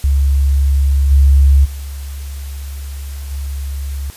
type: tone with level steps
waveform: sine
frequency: 69.3 Hz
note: C#2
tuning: in tune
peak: -9 / -5 / -23 / -19 dBFS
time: 0.04-4.1 s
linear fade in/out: 0 ms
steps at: 1.1 / 1.64 / 3.3 s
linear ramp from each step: 20 ms
effects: white hiss -38 dBFS RMS until 4.16 s + resampled to 32000 Hz